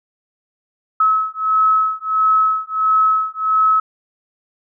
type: beating tone pair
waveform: sine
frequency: 1289 / 1290.5 Hz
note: E6 / E6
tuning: -39 / -37 cents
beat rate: 1.5 Hz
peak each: -16 dBFS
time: 1-3.8 s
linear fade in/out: 5 ms
effects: none